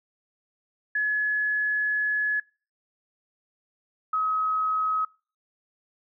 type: tone pair in turn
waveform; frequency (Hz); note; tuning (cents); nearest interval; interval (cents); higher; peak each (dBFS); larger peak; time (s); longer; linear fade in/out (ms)
sine; 1700 / 1273.6; G#6 / D#6; +40 / +40; perfect fourth; 500; first; -22; neither; 0.95-2.4 / 4.13-5.05; first; 5
effects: noise-tail reverb RT60 0.4 s tail -26 dB re dry